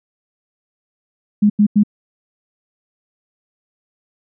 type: tone bursts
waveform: sine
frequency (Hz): 207.7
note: G#3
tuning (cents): 0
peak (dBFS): -8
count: 3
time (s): 1.42-1.835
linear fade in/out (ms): 10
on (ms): 79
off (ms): 89
effects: none